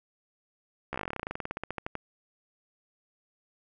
slowing click train, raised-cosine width 0.5 ms, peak -18 dBFS, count 26, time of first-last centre 0.93-1.953 s, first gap 14 ms, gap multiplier 1.08, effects none

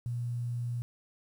sine tone with quantisation, 120 Hz, B2, 49 cents flat, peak -31 dBFS, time 0.06-0.82 s, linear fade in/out 0 ms, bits 10, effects none

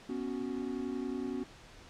triangle chord, B suspended second, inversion none, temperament just, 246.9 / 277.8 / 370.4 Hz, B3 / C#4 / F#4, 0 / +4 / +2 cents, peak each -36 / -36 / -38 dBFS, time 0.09-1.44 s, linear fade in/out 5 ms, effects pink hiss -54 dBFS RMS until 1.89 s + low-pass 6000 Hz 12 dB/octave

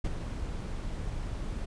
brown noise with ADSR envelope, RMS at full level -28 dBFS, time 0.04-1.66 s, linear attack 11 ms, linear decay 36 ms, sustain -7 dB, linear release 16 ms, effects resampled to 22050 Hz

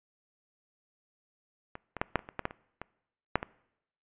clicks, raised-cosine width 0.5 ms, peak -25 / -22 / -12 / -9 / -28 / -27 / -17 / -14 / -28 / -23 / -8 / -19 dBFS, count 12, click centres 1.754 / 1.967 / 2.015 / 2.157 / 2.192 / 2.289 / 2.393 / 2.454 / 2.509 / 2.816 / 3.356 / 3.429 s, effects noise-tail reverb RT60 0.8 s tail -23 dB re dry + resampled to 8000 Hz

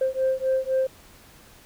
sine beating tone pair, 523.3 / 527.2 Hz, C5 / C5, 0 / +13 cents, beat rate 3.9 Hz, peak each -23 / -23 dBFS, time 0.01-0.87 s, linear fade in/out 5 ms, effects tanh soft clip ceiling -16 dBFS + pink hiss -51 dBFS RMS until 1.65 s

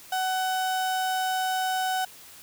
35% pulse tone, 750 Hz, F#5, 23 cents sharp, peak -23 dBFS, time 0.12-2.05 s, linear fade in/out 5 ms, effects white hiss -48 dBFS RMS until 2.42 s

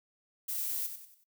violet noise with echo, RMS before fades -35 dBFS, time 0.48-0.87 s, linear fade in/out 10 ms, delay 93 ms, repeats 4, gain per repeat -8 dB, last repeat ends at 1.242 s, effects noise-tail reverb RT60 0.1 s tail -22 dB re dry

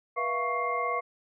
sine tone cluster, 486.3 / 665 / 702 / 1112 / 2108 Hz, B4 / E5 / F5 / C#6 / C7, -27 / +15 / +9 / +5 / +12 cents, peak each -34 / -37 / -36 / -29 / -35 dBFS, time 0.16-1.01 s, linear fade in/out 20 ms, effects none

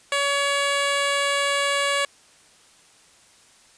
10% pulse tone, 564 Hz, C#5, 30 cents sharp, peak -12 dBFS, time 0.12-2.05 s, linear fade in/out 2 ms, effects white hiss -54 dBFS RMS until 3.77 s + resampled to 22050 Hz

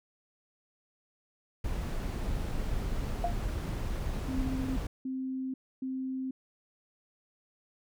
brown noise, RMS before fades -33 dBFS, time 1.64-4.87 s, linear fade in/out 5 ms
sine tone with exponential decay, 696 Hz, F5, 6 cents flat, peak -24 dBFS, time 3.24-3.38 s, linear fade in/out 2 ms, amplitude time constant 29 ms
sine tone bursts, 261.6 Hz, C4, in tune, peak -32 dBFS, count 3, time 4.28-6.31 s, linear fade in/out 5 ms, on 490 ms, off 280 ms
effects none

